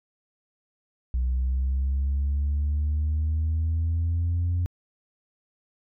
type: linear sweep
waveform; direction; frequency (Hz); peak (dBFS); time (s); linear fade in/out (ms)
sine; up; 61.74 to 88.3; -20; 1.14-4.66; 0
effects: tanh soft clip ceiling -20 dBFS